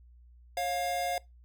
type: tone pair together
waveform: square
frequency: 549 / 706.8 Hz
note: C#5 / F5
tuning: -17 / +21 cents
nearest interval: major third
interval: 438 cents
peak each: -37 / -31 dBFS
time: 0.57-1.18 s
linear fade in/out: 2 ms
effects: noise-tail reverb RT60 0.2 s tail -22 dB re dry + added 60 Hz sine -53 dBFS peak until 1.44 s